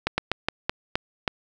slowing click train, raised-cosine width 0.3 ms, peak -6 dBFS, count 7, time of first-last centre 0.07-1.278 s, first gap 110 ms, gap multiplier 1.24, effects none

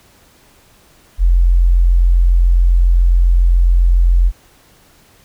sine tone, 43.65 Hz, F1, in tune, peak -7 dBFS, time 1.18-4.32 s, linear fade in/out 50 ms, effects pink hiss -49 dBFS RMS until 5.24 s

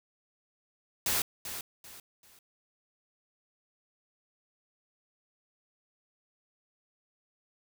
white noise with echo, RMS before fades -29 dBFS, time 1.06-1.22 s, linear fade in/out 2 ms, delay 390 ms, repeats 3, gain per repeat -10 dB, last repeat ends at 2.39 s, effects none

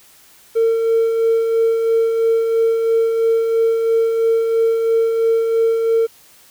triangle tone with tremolo, 454.5 Hz, A#4, 44 cents flat, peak -8 dBFS, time 0.55-6.07 s, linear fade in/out 20 ms, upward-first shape sine, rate 3 Hz, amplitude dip 45%, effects tanh soft clip ceiling -8 dBFS + white hiss -48 dBFS RMS until 6.5 s

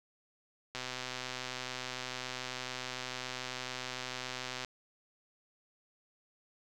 click train, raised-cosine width 0.2 ms, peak -21 dBFS, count 496, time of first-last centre 0.75-4.648 s, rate 127 Hz, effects none

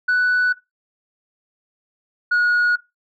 sine tone pair in turn, 1486 / 1450.4 Hz, F#6 / F#6, +7 / -35 cents, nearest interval unison, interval 42 cents, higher first, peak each -12 dBFS, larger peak neither, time 0.08-0.53 / 2.31-2.76 s, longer neither, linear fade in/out 10 ms, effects noise-tail reverb RT60 0.2 s tail -19 dB re dry + tanh soft clip ceiling -13 dBFS

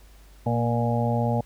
harmonic tone with a mistuned harmonic, 118.5 Hz, A#2, 29 cents sharp, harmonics 1 / 2 / 4 / 5 / 6 / 7, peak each -24 / -27 / -31 / -30 / -33 / -30 dBFS, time 0.46-1.41 s, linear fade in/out 5 ms, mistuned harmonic 2, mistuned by -28 cents, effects added 50 Hz sine -48 dBFS peak until 1.45 s + pink hiss -57 dBFS RMS until 1.45 s

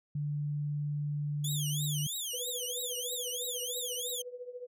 sine tone with pitch glide, 146.83 to 148.02 Hz, D3 to D3, 0 to +14 cents, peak -31 dBFS, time 0.15-2.07 s, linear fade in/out 5 ms, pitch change +14 cents, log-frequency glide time 1.51-1.78 s
15% pulse tone with vibrato, 3322 Hz, G#7, in tune, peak -28 dBFS, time 1.44-4.22 s, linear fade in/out 5 ms, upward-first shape triangle, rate 3.1 Hz, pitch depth 280 cents each way
sine tone with tremolo, 493.9 Hz, B4, in tune, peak -37 dBFS, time 2.33-4.67 s, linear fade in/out 10 ms, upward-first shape triangle, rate 14 Hz, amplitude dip 85%
effects none

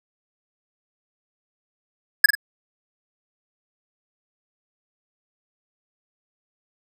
square tone with echo, 1687 Hz, G#6, 27 cents sharp, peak -6 dBFS, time 2.24-2.26 s, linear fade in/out 5 ms, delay 46 ms, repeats 2, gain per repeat -9 dB, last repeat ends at 2.352 s, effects none

